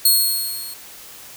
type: tone with level ramp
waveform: 10% pulse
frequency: 4303 Hz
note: C8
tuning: 48 cents sharp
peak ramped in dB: -3 to -25 dBFS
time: 0.05-0.74 s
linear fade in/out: 5 ms
effects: white hiss -40 dBFS RMS until 1.36 s